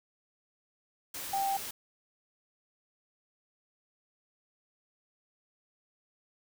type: tone in noise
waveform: sine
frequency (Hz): 786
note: G5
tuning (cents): +4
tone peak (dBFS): -28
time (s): 1.33-1.57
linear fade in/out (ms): 5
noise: white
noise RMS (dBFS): -40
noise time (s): 1.14-1.71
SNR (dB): +9
effects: none